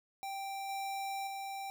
square tone with level steps, 784 Hz, G5, in tune, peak -39 / -37 / -40 dBFS, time 0.23-1.7 s, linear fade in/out 0 ms, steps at 0.69 / 1.27 s, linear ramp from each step 2 ms, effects none

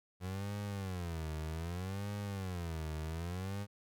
30% pulse tone with vibrato, 89.3 Hz, F2, 39 cents sharp, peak -35 dBFS, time 0.2-3.67 s, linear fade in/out 50 ms, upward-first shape sine, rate 0.64 Hz, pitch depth 240 cents each way, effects none

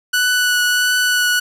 sawtooth tone with vibrato, 1480 Hz, F#6, in tune, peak -10 dBFS, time 0.13-1.4 s, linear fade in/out 10 ms, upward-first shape triangle, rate 1.5 Hz, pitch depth 14 cents each way, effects resampled to 32000 Hz + 8-bit

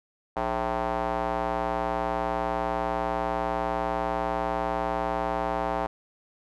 square tone with band-pass filter, 60 Hz, B1, 49 cents flat, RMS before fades -28 dBFS, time 0.36-5.87 s, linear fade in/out 10 ms, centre 810 Hz, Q 2.4, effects none

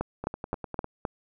two click trains, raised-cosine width 1 ms, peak -14 / -20 dBFS, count 5 / 7, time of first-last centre 0.01-1.052 / 0.24-0.844 s, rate 3.84 / 9.94 Hz, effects none

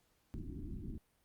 pink low-pass noise, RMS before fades -44 dBFS, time 0.34-0.98 s, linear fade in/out 0 ms, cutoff 370 Hz, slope 96 dB/octave, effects pink hiss -75 dBFS RMS until 1.24 s + Opus 48 kbps

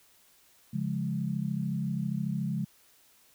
sine chord, Db major, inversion none, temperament equal with one note detuned, 140.12 / 174.61 / 207.7 Hz, Db3 / F3 / Ab3, +19 / 0 / 0 cents, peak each -33 dBFS, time 0.73-2.65 s, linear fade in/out 10 ms, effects white hiss -62 dBFS RMS until 3.34 s

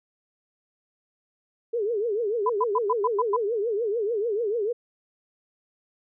sine tone with vibrato, 436.9 Hz, A4, 12 cents flat, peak -23 dBFS, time 1.73-4.73 s, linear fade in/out 10 ms, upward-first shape triangle, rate 6.8 Hz, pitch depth 210 cents each way
sine tone bursts, 1000 Hz, B5, 21 cents sharp, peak -20 dBFS, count 7, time 2.46-3.365 s, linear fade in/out 5 ms, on 35 ms, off 110 ms
effects none

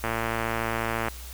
click train, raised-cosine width 0.5 ms, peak -12 dBFS, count 120, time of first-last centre 0.04-1.084 s, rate 114 Hz, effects added 60 Hz sine -39 dBFS peak until 1.33 s + white hiss -44 dBFS RMS until 1.33 s

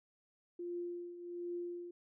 sine tone with tremolo, 349.2 Hz, F4, in tune, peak -37 dBFS, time 0.59-1.91 s, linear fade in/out 5 ms, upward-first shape triangle, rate 1.3 Hz, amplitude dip 70%, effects none

